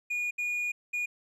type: tone bursts at uneven times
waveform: triangle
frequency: 2443 Hz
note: D#7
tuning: 32 cents flat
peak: -27 dBFS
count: 3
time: 0.1-0.31 / 0.38-0.72 / 0.93-1.06 s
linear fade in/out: 10 ms
effects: resampled to 32000 Hz